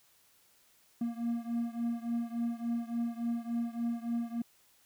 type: beating tone pair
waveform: triangle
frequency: 233.1 / 236.6 Hz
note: A#3 / A#3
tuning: 0 / +26 cents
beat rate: 3.5 Hz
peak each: -32 / -34 dBFS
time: 1.01-4.42 s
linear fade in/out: 5 ms
effects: white hiss -66 dBFS RMS until 4.85 s